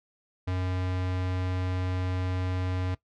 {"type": "tone", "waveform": "square", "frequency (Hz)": 91.9, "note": "F#2", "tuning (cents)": -11, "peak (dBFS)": -28, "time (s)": [0.47, 2.95], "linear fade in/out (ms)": 10, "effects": ["noise-tail reverb RT60 0.1 s tail -18 dB re dry", "low-pass 4000 Hz 12 dB/octave"]}